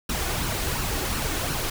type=noise with flanger; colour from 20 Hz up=pink; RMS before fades=-27 dBFS; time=0.09-1.7 s; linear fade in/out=5 ms; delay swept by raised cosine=0.7 to 2.8 ms; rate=2.8 Hz; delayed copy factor=+0.5; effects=none